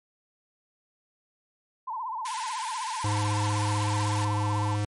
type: tone with vibrato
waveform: sine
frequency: 952 Hz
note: A#5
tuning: 36 cents sharp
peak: -30 dBFS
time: 1.87-4.76 s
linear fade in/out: 10 ms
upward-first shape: sine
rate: 16 Hz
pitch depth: 160 cents each way
type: high-pass noise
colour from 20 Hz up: pink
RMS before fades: -38 dBFS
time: 2.25-4.25 s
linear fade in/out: 5 ms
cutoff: 1400 Hz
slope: 96 dB/octave
type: tone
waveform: square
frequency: 103.83 Hz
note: G#2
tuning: in tune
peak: -26 dBFS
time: 3.04-4.85 s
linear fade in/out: 5 ms
effects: MP3 48 kbps